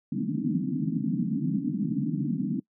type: band-pass noise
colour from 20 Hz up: white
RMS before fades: -28 dBFS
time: 0.12-2.6 s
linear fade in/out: 5 ms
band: 140 to 300 Hz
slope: 96 dB/octave
effects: noise-tail reverb RT60 0.1 s tail -23 dB re dry